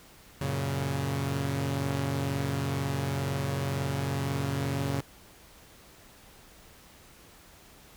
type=chord; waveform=sawtooth; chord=F# major; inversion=none; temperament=equal; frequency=92.5 / 116.54 / 138.59 Hz; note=F#2 / A#2 / C#3; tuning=0 / 0 / 0 cents; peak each=-31 / -32 / -26 dBFS; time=0.41-5.01 s; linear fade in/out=5 ms; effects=pink hiss -54 dBFS RMS until 7.96 s